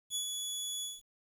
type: tone with ADSR envelope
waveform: 20% pulse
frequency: 3402 Hz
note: G#7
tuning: 41 cents sharp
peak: -26 dBFS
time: 0.1-1.02 s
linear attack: 54 ms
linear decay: 94 ms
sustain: -4 dB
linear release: 190 ms
effects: 10-bit